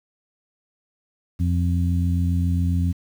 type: harmonic tone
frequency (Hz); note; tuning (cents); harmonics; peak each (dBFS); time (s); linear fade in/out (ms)
87.31; F2; 0; 1 / 2 / 3; -19 / -25 / -29; 1.39-2.93; 20
effects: 8-bit